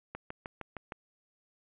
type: click train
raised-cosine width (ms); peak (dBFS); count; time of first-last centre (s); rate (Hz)
0.5; -24; 6; 0.15-0.922; 6.48
effects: resampled to 8000 Hz + 11-bit